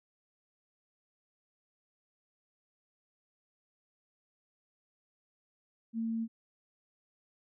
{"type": "tone", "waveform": "sine", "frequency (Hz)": 226.5, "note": "A#3", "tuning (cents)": -50, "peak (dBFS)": -31, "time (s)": [5.93, 6.28], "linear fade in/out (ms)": 50, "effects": []}